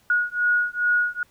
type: beating tone pair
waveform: sine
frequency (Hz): 1449 / 1451.4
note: F#6 / F#6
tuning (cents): -37 / -34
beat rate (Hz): 2.4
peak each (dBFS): -22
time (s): 0.1-1.23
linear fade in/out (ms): 2
effects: pink hiss -60 dBFS RMS until 1.3 s